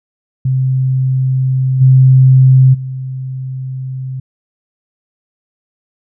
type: tone with level steps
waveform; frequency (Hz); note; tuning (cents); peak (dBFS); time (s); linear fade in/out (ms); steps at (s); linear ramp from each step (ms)
sine; 130.81; C3; 0; -10 / -3 / -19; 0.45-4.2; 5; 1.8 / 2.73; 20
effects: none